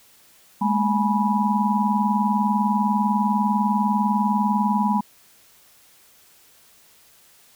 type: tone cluster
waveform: sine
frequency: 206.2 / 226.2 / 838 / 980 Hz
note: G#3 / A3 / G#5 / B5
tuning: -12 / +48 / +15 / -14 cents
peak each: -21 / -26 / -25 / -23 dBFS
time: 0.61-5.01 s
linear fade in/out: 10 ms
effects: white hiss -54 dBFS RMS until 7.55 s